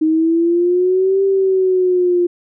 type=exponential two-way sweep; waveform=sine; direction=up then down; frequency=311.6 to 392 to 349.4 Hz; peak=-11 dBFS; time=0.01-2.27 s; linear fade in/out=10 ms; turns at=1.23 s; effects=none